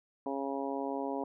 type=harmonic tone; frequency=137.6 Hz; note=C#3; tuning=12 cents flat; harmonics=2 / 3 / 4 / 5 / 6 / 7; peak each=-37 / -39 / -40 / -41 / -42 / -42 dBFS; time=0.26-1.24 s; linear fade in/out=2 ms; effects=none